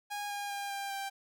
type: tone with pitch steps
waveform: sawtooth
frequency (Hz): 821 / 812.5 / 804.1 / 795.8 / 787.6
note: G#5 / G#5 / G5 / G5 / G5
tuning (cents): -20 / -38 / +44 / +26 / +8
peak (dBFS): -32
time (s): 0.1-1.1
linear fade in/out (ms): 20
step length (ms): 200
effects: none